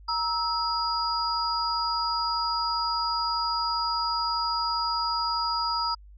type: tone cluster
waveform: sine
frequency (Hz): 938 / 1305 / 4870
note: A#5 / E6 / D#8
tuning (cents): +11 / -18 / -38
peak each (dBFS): -29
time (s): 0.08-5.95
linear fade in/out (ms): 10
effects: added 50 Hz sine -46 dBFS peak until 6.17 s